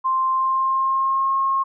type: tone with pitch glide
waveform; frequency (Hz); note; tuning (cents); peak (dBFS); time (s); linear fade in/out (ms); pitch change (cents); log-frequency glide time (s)
sine; 1050 to 1078.9; C6 to C#6; +6 to -47; -17; 0.04-1.64; 20; +47; 0.33-1.34
effects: none